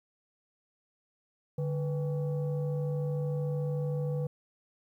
sine tone pair together, 146.83 / 493.9 Hz, D3 / B4, 0 / 0 cents, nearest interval octave + major sixth, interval 2100 cents, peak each -28 / -33 dBFS, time 1.58-4.27 s, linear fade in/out 5 ms, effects tanh soft clip ceiling -26 dBFS + 11-bit

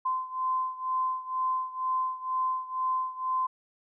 sine beating tone pair, 1032 / 1034.1 Hz, C6 / C6, -24 / -21 cents, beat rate 2.1 Hz, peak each -29 / -32 dBFS, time 0.05-3.47 s, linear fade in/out 10 ms, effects none

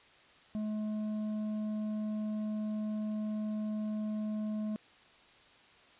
sine tone with tanh clipping, 213.6 Hz, G#3, 49 cents sharp, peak -34 dBFS, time 0.55-4.76 s, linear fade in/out 0 ms, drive 7 dB, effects white hiss -60 dBFS RMS until 5.99 s + resampled to 8000 Hz

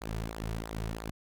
sawtooth tone with flanger, 54.9 Hz, A1, 3 cents flat, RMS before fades -37 dBFS, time 0.01-1.11 s, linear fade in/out 10 ms, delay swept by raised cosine 0.33 to 3.83 ms, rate 3 Hz, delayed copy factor -0.7, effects none

